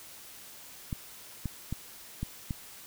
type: clicks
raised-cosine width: 5 ms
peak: -20 dBFS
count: 5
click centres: 0.928 / 1.457 / 1.726 / 2.23 / 2.508 s
effects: white hiss -49 dBFS RMS until 2.86 s